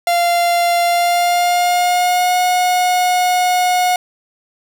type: tone with pitch glide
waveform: 45% pulse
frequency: 693 to 724.9 Hz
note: F5 to F#5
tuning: -14 to -36 cents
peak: -12 dBFS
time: 0.07-3.96 s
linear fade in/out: 2 ms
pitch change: +78 cents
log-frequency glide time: 0.84-2.38 s
effects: none

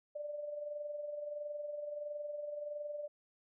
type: tone with amplitude modulation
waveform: sine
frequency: 590 Hz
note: D5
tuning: 8 cents sharp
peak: -37 dBFS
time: 0.15-3.08 s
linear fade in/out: 10 ms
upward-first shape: sine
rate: 21.5 Hz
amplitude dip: 50%
effects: none

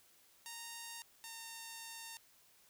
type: tone pair in turn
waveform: 5% pulse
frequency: 926 / 913.8 Hz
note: A#5 / A#5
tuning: -12 / -35 cents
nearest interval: unison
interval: 23 cents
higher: first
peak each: -34 / -35 dBFS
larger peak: first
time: 0.46-1.02 / 1.24-2.17 s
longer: second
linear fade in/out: 0 ms
effects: white hiss -67 dBFS RMS until 2.69 s

